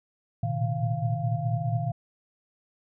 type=tone cluster; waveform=sine; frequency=113.6 / 118.2 / 128 / 155 / 693 Hz; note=A#2 / A#2 / C3 / D#3 / F5; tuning=-44 / +24 / -38 / -6 / -14 cents; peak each=-30 / -31 / -31 / -31 / -34 dBFS; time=0.43-1.92 s; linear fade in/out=5 ms; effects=none